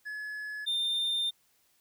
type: tone pair in turn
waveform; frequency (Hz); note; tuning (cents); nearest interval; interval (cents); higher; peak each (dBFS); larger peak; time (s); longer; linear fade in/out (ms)
triangle; 1703 / 3609; G#6 / A7; +43 / +43; octave + minor second; 1300; second; -34 / -26; second; 0.05-0.66 / 0.66-1.31; second; 20
effects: white hiss -69 dBFS RMS until 1.8 s